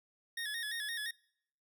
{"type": "tone with vibrato", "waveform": "25% pulse", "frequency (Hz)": 1777, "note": "A6", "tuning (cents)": 17, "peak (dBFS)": -33, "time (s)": [0.37, 1.11], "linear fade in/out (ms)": 5, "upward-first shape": "square", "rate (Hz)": 5.8, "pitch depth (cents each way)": 72, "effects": ["noise-tail reverb RT60 0.7 s tail -25 dB re dry"]}